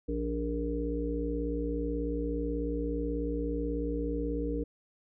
harmonic tone, 58.27 Hz, A#1, in tune, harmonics 1 / 3 / 5 / 7 / 8, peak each -34 / -41 / -34 / -43 / -35 dBFS, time 0.08-4.64 s, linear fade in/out 10 ms, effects none

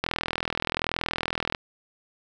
click train, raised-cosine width 0.3 ms, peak -9 dBFS, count 63, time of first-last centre 0.04-1.549 s, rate 41.1 Hz, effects none

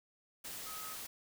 sine tone in noise, 1270 Hz, D#6, 35 cents sharp, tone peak -48 dBFS, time 0.66-0.95 s, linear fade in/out 10 ms, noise white, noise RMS -45 dBFS, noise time 0.44-1.07 s, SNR -6 dB, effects none

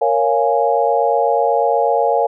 sine chord, Bb minor seventh, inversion none, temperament equal with one note detuned, 466.2 / 554.4 / 696 / 830.6 Hz, Bb4 / Db5 / F5 / Ab5, 0 / 0 / -6 / 0 cents, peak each -18 dBFS, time 0.01-2.27 s, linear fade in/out 10 ms, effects none

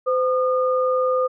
sine tone pair together, 512 / 1217.7 Hz, C5 / D#6, -38 / -38 cents, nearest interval octave + minor third, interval 1500 cents, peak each -18 / -23 dBFS, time 0.06-1.28 s, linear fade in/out 20 ms, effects none

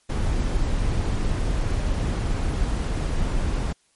brown noise, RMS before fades -23 dBFS, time 0.09-3.73 s, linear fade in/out 10 ms, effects white hiss -64 dBFS RMS until 3.95 s + MP3 48 kbps

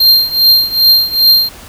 square tone with tremolo, 4186 Hz, C8, in tune, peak -3 dBFS, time 0-1.49 s, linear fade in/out 5 ms, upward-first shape triangle, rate 2.5 Hz, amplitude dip 90%, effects pink hiss -34 dBFS RMS until 1.68 s

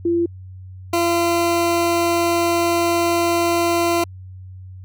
sine / 20% pulse tone pair in turn, 341.3 / 341.3 Hz, F4 / F4, -40 / -40 cents, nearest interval unison, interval 0 cents, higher neither, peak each -15 / -11 dBFS, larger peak second, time 0.05-0.26 / 0.93-4.04 s, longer second, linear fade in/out 5 ms, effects added 93 Hz sine -34 dBFS peak until 4.84 s

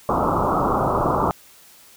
white low-pass noise, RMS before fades -20 dBFS, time 0.09-1.31 s, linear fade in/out 0 ms, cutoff 1300 Hz, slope 96 dB/octave, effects white hiss -49 dBFS RMS until 1.96 s

